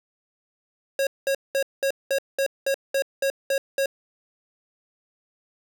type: tone bursts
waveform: square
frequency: 546 Hz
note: C#5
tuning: 26 cents flat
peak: -21 dBFS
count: 11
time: 0.99-3.859 s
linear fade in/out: 2 ms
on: 79 ms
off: 200 ms
effects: none